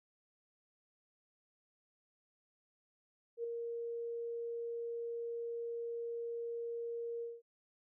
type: tone with ADSR envelope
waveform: sine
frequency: 467.4 Hz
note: A#4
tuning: 5 cents sharp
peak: -34 dBFS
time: 3.37-7.42 s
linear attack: 70 ms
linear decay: 4 ms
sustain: -4 dB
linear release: 200 ms
effects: none

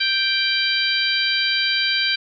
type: harmonic tone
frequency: 784 Hz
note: G5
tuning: in tune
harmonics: 2 / 3 / 4 / 5 / 6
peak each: -24 / -24 / -24 / -24 / -24 dBFS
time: 0-2.16 s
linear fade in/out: 10 ms
effects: none

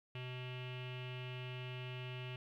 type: tone with low-pass filter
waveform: square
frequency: 126.3 Hz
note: B2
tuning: 39 cents sharp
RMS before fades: -45 dBFS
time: 0.15-2.36 s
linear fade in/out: 2 ms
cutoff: 2800 Hz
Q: 7.3
effects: 13-bit

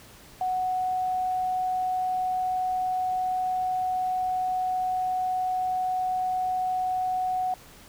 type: tone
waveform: sine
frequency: 740 Hz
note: F#5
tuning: in tune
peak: -24 dBFS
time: 0.41-7.54 s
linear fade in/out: 2 ms
effects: pink hiss -50 dBFS RMS until 7.88 s

